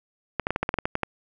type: clicks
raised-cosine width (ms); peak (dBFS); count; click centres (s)
0.5; -9; 11; 0.397 / 0.469 / 0.506 / 0.561 / 0.63 / 0.691 / 0.741 / 0.787 / 0.855 / 0.954 / 1.033
effects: none